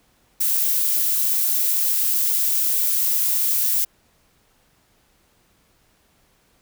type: noise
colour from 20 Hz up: violet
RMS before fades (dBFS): -20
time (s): 0.4-3.85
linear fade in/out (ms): 10
effects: pink hiss -61 dBFS RMS until 6.61 s